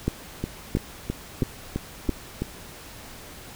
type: two click trains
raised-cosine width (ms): 3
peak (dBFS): -13 / -9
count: 7 / 4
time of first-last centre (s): 0.44-2.42 / 0.08-2.093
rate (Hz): 3.03 / 1.49
effects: pink hiss -43 dBFS RMS until 3.55 s

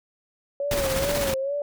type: tone with vibrato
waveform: sine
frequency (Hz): 554.4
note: C#5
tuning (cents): 0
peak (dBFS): -24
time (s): 0.6-1.62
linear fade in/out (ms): 2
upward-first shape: sine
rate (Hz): 2.3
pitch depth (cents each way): 77
type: noise with tremolo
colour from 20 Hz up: pink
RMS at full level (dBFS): -26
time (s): 0.71-1.34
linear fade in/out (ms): 2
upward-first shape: square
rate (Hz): 16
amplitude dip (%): 35
effects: none

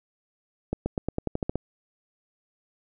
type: accelerating click train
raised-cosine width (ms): 2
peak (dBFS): -13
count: 10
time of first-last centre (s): 0.73-1.556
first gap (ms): 130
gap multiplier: 0.91
effects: none

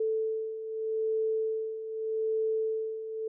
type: beating tone pair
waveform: sine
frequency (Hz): 440 / 440.82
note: A4 / A4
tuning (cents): 0 / +3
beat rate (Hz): 0.82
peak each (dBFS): -35 / -29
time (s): 0-3.28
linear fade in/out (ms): 5
effects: none

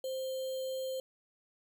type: tone with sample-and-hold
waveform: sine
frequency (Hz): 523.3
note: C5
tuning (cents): 0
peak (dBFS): -34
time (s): 0.04-1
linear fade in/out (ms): 2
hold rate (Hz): 3675
effects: none

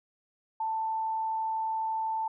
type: tone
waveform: sine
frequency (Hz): 886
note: A5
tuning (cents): +12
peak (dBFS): -28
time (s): 0.6-2.28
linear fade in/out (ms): 5
effects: none

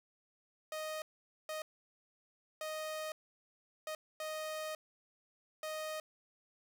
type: tone bursts at uneven times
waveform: sawtooth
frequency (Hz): 622.3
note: D#5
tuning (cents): 0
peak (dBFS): -35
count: 6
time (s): 0.72-1.02 / 1.49-1.62 / 2.61-3.12 / 3.87-3.95 / 4.2-4.75 / 5.63-6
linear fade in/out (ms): 2
effects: none

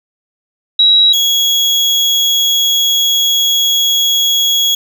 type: tone pair in turn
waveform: sine / 35% pulse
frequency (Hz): 3870 / 3332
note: B7 / G#7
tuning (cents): -36 / +5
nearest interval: minor third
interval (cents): 259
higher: first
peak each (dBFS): -5 / -8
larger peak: first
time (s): 0.79-1.13 / 1.13-4.75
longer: second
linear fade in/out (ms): 5
effects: none

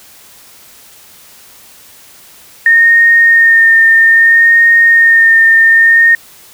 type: tone with vibrato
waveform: sine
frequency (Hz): 1833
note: A#6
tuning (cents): -30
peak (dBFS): -3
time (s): 2.66-6.15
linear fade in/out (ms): 2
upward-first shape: sine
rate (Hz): 0.61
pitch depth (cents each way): 17
effects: white hiss -39 dBFS RMS until 6.53 s

